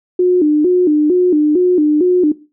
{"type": "tone with vibrato", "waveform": "sine", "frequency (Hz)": 329.6, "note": "E4", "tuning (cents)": 0, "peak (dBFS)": -8, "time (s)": [0.19, 2.32], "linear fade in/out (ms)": 5, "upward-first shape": "square", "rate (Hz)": 2.2, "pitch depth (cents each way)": 160, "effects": ["noise-tail reverb RT60 0.3 s tail -17 dB re dry"]}